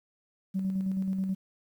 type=tone with tremolo; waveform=sine; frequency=190.7 Hz; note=G3; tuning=47 cents flat; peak=-25 dBFS; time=0.54-1.35 s; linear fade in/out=20 ms; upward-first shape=square; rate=9.3 Hz; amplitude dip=35%; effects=tanh soft clip ceiling -22 dBFS + 10-bit